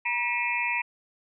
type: tone cluster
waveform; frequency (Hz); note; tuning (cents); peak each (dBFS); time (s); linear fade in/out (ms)
sine; 956 / 1940 / 2184 / 2406 / 2620; A#5 / B6 / C#7 / D7 / E7; +43 / -31 / -26 / +41 / -11; -31 / -33 / -33 / -29 / -32; 0.05-0.82; 10
effects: none